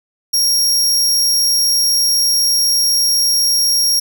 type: tone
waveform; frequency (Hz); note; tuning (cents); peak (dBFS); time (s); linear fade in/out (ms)
sawtooth; 5588; F8; 0; -9; 0.33-4; 10
effects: none